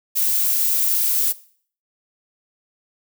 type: noise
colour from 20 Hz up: violet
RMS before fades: -19 dBFS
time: 0.15-1.33 s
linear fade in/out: 20 ms
effects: noise-tail reverb RT60 0.5 s tail -18 dB re dry